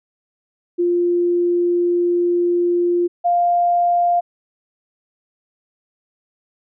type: tone pair in turn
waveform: sine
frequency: 349.6 / 699.2 Hz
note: F4 / F5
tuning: +2 / +2 cents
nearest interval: octave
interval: 1200 cents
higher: second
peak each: -14 / -13 dBFS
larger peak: second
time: 0.78-3.08 / 3.24-4.21 s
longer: first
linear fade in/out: 20 ms
effects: none